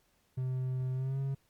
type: tone with pitch glide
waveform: triangle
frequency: 128.6 to 136.25 Hz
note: C3 to C#3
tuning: -30 to -29 cents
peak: -29 dBFS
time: 0.37-1.35 s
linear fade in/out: 10 ms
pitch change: +101 cents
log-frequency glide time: 0.93-1.19 s
effects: pink hiss -72 dBFS RMS until 1.49 s + Opus 48 kbps